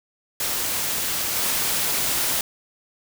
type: noise with level steps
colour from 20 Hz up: white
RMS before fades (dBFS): -25 / -23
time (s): 0.4-2.41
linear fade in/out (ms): 2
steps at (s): 1.35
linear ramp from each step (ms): 20
effects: none